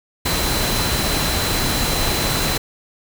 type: tone in noise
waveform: sine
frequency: 4050 Hz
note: B7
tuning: 43 cents sharp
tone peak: -27 dBFS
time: 0.25-2.58 s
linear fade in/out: 10 ms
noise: pink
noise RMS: -20 dBFS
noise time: 0.25-2.58 s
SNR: -10 dB
effects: none